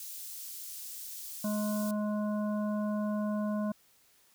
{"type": "high-pass noise", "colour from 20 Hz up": "white", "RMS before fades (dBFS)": -43, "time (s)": [0, 1.91], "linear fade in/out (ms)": 2, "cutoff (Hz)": 5300, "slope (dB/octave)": 12}
{"type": "harmonic tone", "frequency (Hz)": 210, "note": "G#3", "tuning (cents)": 19, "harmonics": [1, 3, 5, 7], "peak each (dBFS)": [-30, -37, -43, -50], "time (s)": [1.44, 3.72], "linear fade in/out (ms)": 5}
{"effects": ["white hiss -65 dBFS RMS until 4.34 s"]}